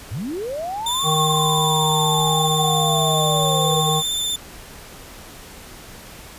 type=linear two-way sweep; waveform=sine; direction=up then down; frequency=82.41 to 1129 to 452.8 Hz; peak=-24 dBFS; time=0.11-3.9 s; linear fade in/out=10 ms; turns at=1.05 s
type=tone with vibrato; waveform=sawtooth; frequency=3552 Hz; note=A7; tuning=16 cents sharp; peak=-18 dBFS; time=0.86-4.36 s; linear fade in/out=5 ms; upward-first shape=triangle; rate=16 Hz; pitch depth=24 cents each way
type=harmonic tone; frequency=155.56 Hz; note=D#3; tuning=in tune; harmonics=1 / 3 / 5 / 7; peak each=-21 / -25 / -23 / -25 dBFS; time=1.03-4.03 s; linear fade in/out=50 ms
effects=pink hiss -40 dBFS RMS until 6.38 s + resampled to 32000 Hz